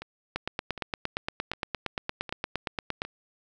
two click trains, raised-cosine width 0.3 ms, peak -13 / -22 dBFS, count 24 / 5, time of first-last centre 0.36-3.019 / 0.02-3.05 s, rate 8.65 / 1.32 Hz, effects none

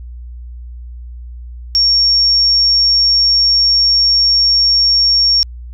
sine tone, 5520 Hz, F8, 21 cents flat, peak -8 dBFS, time 1.75-5.43 s, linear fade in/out 0 ms, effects added 60 Hz sine -27 dBFS peak until 5.73 s

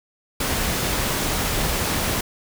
pink noise, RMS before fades -23 dBFS, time 0.4-2.21 s, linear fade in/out 5 ms, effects none

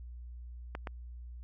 clicks, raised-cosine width 0.5 ms, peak -23 dBFS, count 2, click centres 0.751 / 0.872 s, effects added 60 Hz sine -43 dBFS peak until 1.43 s

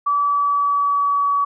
sine tone with pitch glide, 1151 to 1135.8 Hz, D6 to C#6, -35 to +42 cents, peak -15 dBFS, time 0.06-1.45 s, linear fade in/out 10 ms, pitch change -23 cents, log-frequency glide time 0.16-1.33 s, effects none

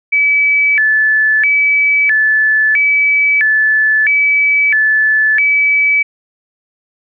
sine tone with vibrato, 1996 Hz, B6, 18 cents sharp, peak -8 dBFS, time 0.12-6.03 s, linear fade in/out 10 ms, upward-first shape square, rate 0.76 Hz, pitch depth 240 cents each way, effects none

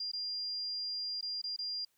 sine tone with dropouts, 4800 Hz, D8, 37 cents sharp, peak -35 dBFS, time 0-1.85 s, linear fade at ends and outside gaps 5 ms, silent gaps 0.117-0.133 / 1.211-1.226 / 1.417-1.439 / 1.564-1.588 s, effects white hiss -75 dBFS RMS until 1.97 s

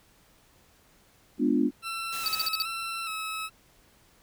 sine chord, G# diminished seventh, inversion none, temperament equal, 207.7 / 246.9 / 293.7 / 349.2 Hz, G#3 / B3 / D4 / F4, 0 / 0 / 0 / 0 cents, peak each -30 / -25 / -25 / -30 dBFS, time 1.38-1.71 s, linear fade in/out 50 ms
20% pulse tone with vibrato, 1318.5 Hz, E6, in tune, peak -27 dBFS, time 1.82-3.5 s, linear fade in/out 50 ms, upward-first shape square, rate 1.2 Hz, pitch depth 34 cents each way
white noise, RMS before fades -39 dBFS, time 2.12-2.48 s, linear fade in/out 10 ms
square tone bursts, 4599 Hz, D8, 37 cents flat, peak -25 dBFS, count 6, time 2.26-2.621 s, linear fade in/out 0 ms, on 21 ms, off 47 ms
effects pink hiss -61 dBFS RMS until 4.22 s

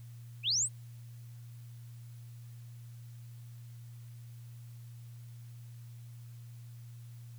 sine linear sweep, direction up, 2334 to 8760 Hz, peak -27 dBFS, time 0.43-0.69 s, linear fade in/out 50 ms, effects added 118 Hz sine -46 dBFS peak until 7.38 s + white hiss -65 dBFS RMS until 7.38 s

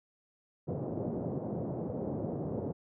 pink band-pass noise, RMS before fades -36 dBFS, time 0.67-2.73 s, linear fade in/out 20 ms, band 110 to 620 Hz, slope 24 dB/octave, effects none

